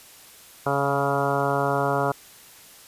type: harmonic tone with a mistuned harmonic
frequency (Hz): 140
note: C#3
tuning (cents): +18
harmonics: 1 / 2 / 3 / 4 / 5 / 6 / 7 / 8 / 9 / 10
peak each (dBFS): -29 / -32 / -28 / -28 / -27 / -32 / -30 / -33 / -31 / -32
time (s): 0.66-2.12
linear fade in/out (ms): 5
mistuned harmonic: 1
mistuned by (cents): -15
effects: white hiss -48 dBFS RMS until 2.87 s + resampled to 32000 Hz